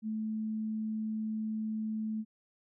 sine tone, 217.8 Hz, A3, 17 cents flat, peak -32 dBFS, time 0.02-2.25 s, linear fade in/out 50 ms, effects none

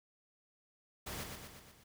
pink noise with echo, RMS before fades -43 dBFS, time 1.06-1.24 s, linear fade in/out 10 ms, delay 120 ms, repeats 5, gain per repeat -4 dB, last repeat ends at 1.84 s, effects none

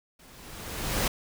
pink noise with level ramp, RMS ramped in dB -54 to -25 dBFS, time 0.19-1.08 s, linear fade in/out 5 ms, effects none

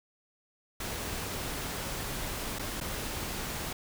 pink noise with dropouts, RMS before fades -36 dBFS, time 0.8-3.73 s, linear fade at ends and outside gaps 5 ms, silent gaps 2.588-2.593 / 2.803-2.81 s, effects none

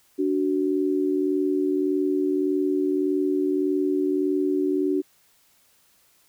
sine tone pair together, 291.3 / 373 Hz, D4 / F#4, -14 / +14 cents, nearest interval major third, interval 428 cents, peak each -23 dBFS, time 0.18-5.02 s, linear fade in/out 20 ms, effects white hiss -61 dBFS RMS until 6.28 s

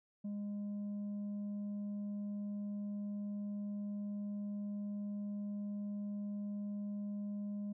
sine tone with tanh clipping, 204.7 Hz, G#3, 25 cents flat, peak -39 dBFS, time 0.24-7.73 s, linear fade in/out 10 ms, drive 3 dB, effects none

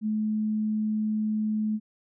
sine tone, 214.9 Hz, A3, 41 cents flat, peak -24 dBFS, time 0.01-1.8 s, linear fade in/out 50 ms, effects none

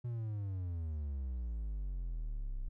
triangle exponential sweep, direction down, 123 to 30.85 Hz, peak -34 dBFS, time 0.04-2.69 s, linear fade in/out 10 ms, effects none

